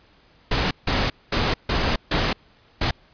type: noise bursts at uneven times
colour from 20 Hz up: pink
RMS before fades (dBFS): -21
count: 6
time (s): 0.51-0.71 / 0.87-1.1 / 1.32-1.54 / 1.69-1.96 / 2.11-2.33 / 2.81-2.91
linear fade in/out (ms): 5
effects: pink hiss -56 dBFS RMS until 3.13 s + resampled to 11025 Hz